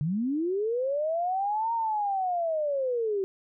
sine linear two-way sweep, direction up then down, 138.59 to 932.3 to 375.8 Hz, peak -25 dBFS, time 0.01-3.24 s, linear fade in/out 0 ms, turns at 1.73 s, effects none

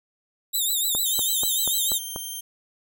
5% pulse tone with vibrato, 3768 Hz, A#7, 18 cents sharp, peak -15 dBFS, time 0.53-1.99 s, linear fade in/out 20 ms, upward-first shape triangle, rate 6.7 Hz, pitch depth 120 cents each way
click train, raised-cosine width 1 ms, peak -18 dBFS, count 6, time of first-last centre 0.95-2.161 s, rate 4.13 Hz
5% pulse tone with pitch glide, 3136 to 3156 Hz, G7 to G7, 0 to +11 cents, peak -24 dBFS, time 1.05-2.41 s, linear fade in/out 10 ms, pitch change +11 cents, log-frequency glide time 1.52-1.89 s
effects none

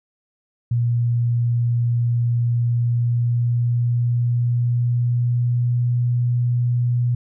sine tone with pitch glide, 119.1 to 121.6 Hz, A#2 to B2, +38 to -26 cents, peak -16 dBFS, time 0.71-7.15 s, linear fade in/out 5 ms, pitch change +36 cents, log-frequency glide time 2.63-5.9 s, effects none

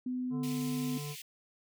sine tone, 251.9 Hz, B3, 34 cents sharp, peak -32 dBFS, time 0.06-0.98 s, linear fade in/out 5 ms
harmonic tone, 146.83 Hz, D3, in tune, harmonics 1 / 3 / 5 / 7 / 9, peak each -38 / -46 / -55 / -51 / -64 dBFS, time 0.3-1.16 s, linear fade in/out 50 ms
pink high-pass noise, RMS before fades -46 dBFS, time 0.43-1.22 s, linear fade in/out 5 ms, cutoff 2100 Hz, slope 48 dB/octave
effects none

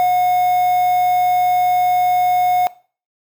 triangle tone with quantisation, 725 Hz, F#5, 35 cents flat, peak -10 dBFS, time 0-2.67 s, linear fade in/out 0 ms, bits 5, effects noise-tail reverb RT60 0.4 s tail -19 dB re dry

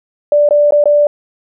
sine tone with dropouts, 587.3 Hz, D5, in tune, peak -6 dBFS, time 0.32-1.07 s, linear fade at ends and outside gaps 2 ms, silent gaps 0.489-0.508 / 0.708-0.722 / 0.84-0.856 s, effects none

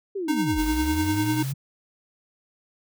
sine linear two-way sweep, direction down then up, 412.2 to 43.68 to 141.2 Hz, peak -26 dBFS, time 0.15-1.54 s, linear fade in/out 10 ms, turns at 0.59 s
square tone with tremolo, 308.8 Hz, D#4, 13 cents flat, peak -21 dBFS, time 0.28-1.43 s, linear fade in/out 5 ms, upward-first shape triangle, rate 10 Hz, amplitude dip 55%
white noise, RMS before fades -39 dBFS, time 0.57-1.53 s, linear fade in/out 20 ms
effects none

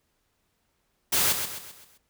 white noise with echo, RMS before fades -23 dBFS, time 1.12-1.33 s, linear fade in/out 10 ms, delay 130 ms, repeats 5, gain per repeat -7 dB, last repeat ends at 1.98 s, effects pink hiss -73 dBFS RMS until 2.09 s

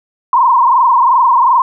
sine tone with frequency modulation, 1000 Hz, B5, 21 cents sharp, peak -6 dBFS, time 0.33-1.62 s, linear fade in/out 2 ms, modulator 22.7 Hz, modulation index 3.3, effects none

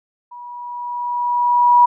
sine tone with level ramp, 969 Hz, B5, 33 cents flat, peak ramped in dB -33 to -6 dBFS, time 0.31-1.86 s, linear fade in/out 10 ms, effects none

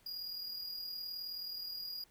square tone with amplitude modulation, 4862 Hz, D#8, 41 cents flat, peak -39 dBFS, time 0.06-2.04 s, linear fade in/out 5 ms, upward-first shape sine, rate 39.1 Hz, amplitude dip 45%, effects pink hiss -68 dBFS RMS until 2.1 s

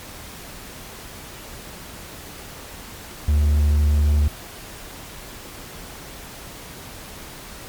triangle tone, 74 Hz, D2, 14 cents sharp, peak -12 dBFS, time 3.28-4.28 s, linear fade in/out 5 ms, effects pink hiss -38 dBFS RMS until 7.68 s + MP3 96 kbps

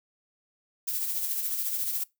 violet noise with tremolo, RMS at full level -28 dBFS, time 0.87-2.04 s, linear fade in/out 10 ms, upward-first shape triangle, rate 14 Hz, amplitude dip 50%, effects noise-tail reverb RT60 0.2 s tail -23 dB re dry

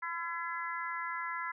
harmonic tone, 337.9 Hz, E4, 43 cents sharp, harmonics 3 / 4 / 5 / 6, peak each -39 / -40 / -41 / -42 dBFS, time 0.02-1.52 s, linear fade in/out 10 ms, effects none

